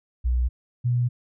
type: tone pair in turn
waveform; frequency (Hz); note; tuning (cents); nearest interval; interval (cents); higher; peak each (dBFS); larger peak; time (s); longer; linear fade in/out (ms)
sine; 61.3 / 122.03; B1 / B2; -12 / -20; octave; 1192; second; -19; neither; 0.24-0.49 / 0.84-1.09; neither; 20
effects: none